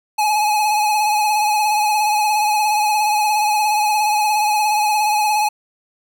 square tone with vibrato, 846 Hz, G#5, 32 cents sharp, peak -15 dBFS, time 0.18-5.49 s, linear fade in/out 10 ms, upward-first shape triangle, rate 17 Hz, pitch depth 44 cents each way, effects none

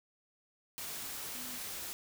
sine tone in noise, 248.6 Hz, B3, 12 cents sharp, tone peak -51 dBFS, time 1.35-1.58 s, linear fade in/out 0 ms, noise white, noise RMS -42 dBFS, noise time 0.78-1.93 s, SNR -12 dB, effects none

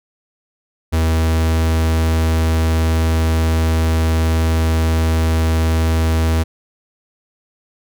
45% pulse tone, 80.7 Hz, E2, 36 cents flat, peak -13 dBFS, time 0.92-6.44 s, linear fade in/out 20 ms, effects none

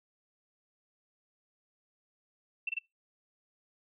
sine tone bursts, 2682 Hz, E7, 29 cents sharp, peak -30 dBFS, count 3, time 2.67-2.788 s, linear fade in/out 5 ms, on 22 ms, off 26 ms, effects noise-tail reverb RT60 0.2 s tail -24 dB re dry

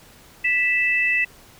sine tone pair together, 1975.5 / 2637 Hz, B6 / E7, 0 / 0 cents, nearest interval perfect fourth, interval 500 cents, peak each -20 dBFS, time 0.44-1.25 s, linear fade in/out 10 ms, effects pink hiss -49 dBFS RMS until 1.59 s

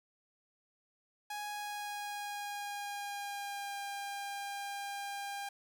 sawtooth tone with pitch glide, 830.6 to 802.3 Hz, G#5 to G5, 0 to +40 cents, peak -35 dBFS, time 1.3-5.49 s, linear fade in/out 5 ms, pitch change -60 cents, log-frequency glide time 1.5-3.78 s, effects none

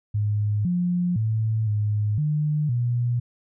sine tone with pitch steps, 104.5 / 177.3 / 110.4 / 105.1 / 150.6 / 120.8 Hz, G#2 / F3 / A2 / G#2 / D3 / B2, +11 / +26 / +6 / +21 / +44 / -38 cents, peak -20 dBFS, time 0.14-3.2 s, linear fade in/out 10 ms, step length 510 ms, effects none

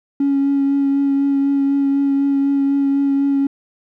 triangle tone with vibrato, 277.9 Hz, C#4, 4 cents sharp, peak -10 dBFS, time 0.2-3.47 s, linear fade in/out 5 ms, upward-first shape triangle, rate 4 Hz, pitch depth 16 cents each way, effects tanh soft clip ceiling -10 dBFS

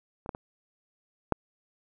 clicks, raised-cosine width 1 ms, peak -29 / -17 / -25 / -9 dBFS, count 4, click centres 0.261 / 0.292 / 0.349 / 1.323 s, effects none

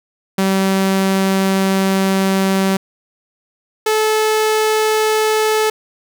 sawtooth tone pair in turn, 192.4 / 433.4 Hz, G3 / A4, -32 / -26 cents, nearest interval octave + major second, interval 1406 cents, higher second, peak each -9 dBFS, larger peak neither, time 0.38-2.77 / 3.86-5.7 s, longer first, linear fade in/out 5 ms, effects none

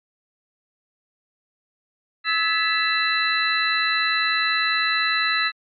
sine tone cluster, 1301 / 1705 / 1981 / 2660 / 4005 Hz, E6 / G#6 / B6 / E7 / B7, -23 / +45 / +5 / +15 / +23 cents, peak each -25 / -25 / -24 / -28 / -24 dBFS, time 2.24-5.52 s, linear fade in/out 50 ms, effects MP3 64 kbps

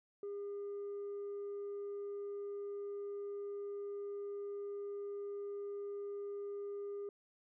sine tone, 404.8 Hz, G#4, 44 cents flat, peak -38 dBFS, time 0.23-7.09 s, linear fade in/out 2 ms, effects tanh soft clip ceiling -39 dBFS

